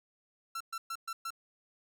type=tone bursts; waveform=45% pulse; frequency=1351 Hz; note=E6; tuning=42 cents sharp; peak=-36 dBFS; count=5; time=0.55-1.305 s; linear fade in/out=5 ms; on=55 ms; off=120 ms; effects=none